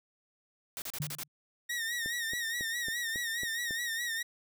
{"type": "noise bursts", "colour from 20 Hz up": "white", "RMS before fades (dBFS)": -39, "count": 6, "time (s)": [0.77, 1.234], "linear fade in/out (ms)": 0, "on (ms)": 49, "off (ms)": 34}
{"type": "tone with exponential decay", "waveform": "sine", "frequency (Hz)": 148.5, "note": "D3", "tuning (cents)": 20, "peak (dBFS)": -30, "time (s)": [1, 1.28], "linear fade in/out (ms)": 5, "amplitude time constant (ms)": 60}
{"type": "tone with vibrato", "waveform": "sawtooth", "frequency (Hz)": 1864.7, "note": "A#6", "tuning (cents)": 0, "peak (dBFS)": -29, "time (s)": [1.69, 4.23], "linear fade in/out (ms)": 10, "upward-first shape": "sine", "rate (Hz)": 4.8, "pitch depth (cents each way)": 70}
{"type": "click train", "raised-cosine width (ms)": 2, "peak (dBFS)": -30, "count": 7, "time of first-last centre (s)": [2.06, 3.708], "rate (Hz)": 3.64}
{"effects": []}